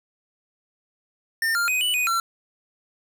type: tone with pitch steps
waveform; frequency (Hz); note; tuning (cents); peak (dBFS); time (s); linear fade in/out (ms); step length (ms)
square; 1810 / 1398 / 2504 / 2966 / 2486 / 1356; A6 / F6 / D#7 / F#7 / D#7 / E6; +48 / +1 / +10 / +4 / -2 / +49; -21; 1.42-2.2; 2; 130
effects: 8-bit